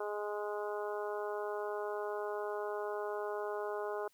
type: harmonic tone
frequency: 208 Hz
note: G#3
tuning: 3 cents sharp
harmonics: 2 / 3 / 4 / 5 / 6 / 7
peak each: -38 / -42 / -44 / -46 / -48 / -49 dBFS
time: 0-4.08 s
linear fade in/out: 5 ms
effects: white hiss -71 dBFS RMS until 4.13 s